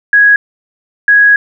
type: tone pair in turn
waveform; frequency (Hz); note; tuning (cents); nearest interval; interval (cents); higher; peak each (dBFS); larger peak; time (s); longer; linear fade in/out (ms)
sine; 1661.2 / 1661.2; G#6 / G#6; 0 / 0; unison; 0; neither; -3; neither; 0.13-0.36 / 1.08-1.36; second; 2
effects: none